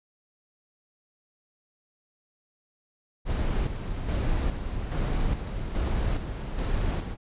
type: noise with tremolo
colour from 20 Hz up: brown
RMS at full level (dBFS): -26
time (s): 3.25-7.17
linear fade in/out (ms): 50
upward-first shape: square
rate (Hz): 1.2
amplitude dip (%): 50
effects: resampled to 8000 Hz